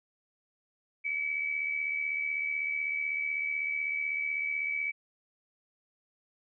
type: tone pair together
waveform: sine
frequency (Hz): 2217 / 2293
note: C#7 / D7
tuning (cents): 0 / -42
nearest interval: minor second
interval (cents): 58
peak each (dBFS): -38 / -30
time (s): 1.04-4.92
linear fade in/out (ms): 20
effects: none